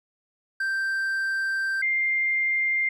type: tone pair in turn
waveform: triangle / sine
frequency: 1568 / 2104 Hz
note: G6 / C7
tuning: 0 / +9 cents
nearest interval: perfect fourth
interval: 509 cents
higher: second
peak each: -22 / -21 dBFS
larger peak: second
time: 0.6-1.82 / 1.82-2.89 s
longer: first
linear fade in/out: 5 ms
effects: none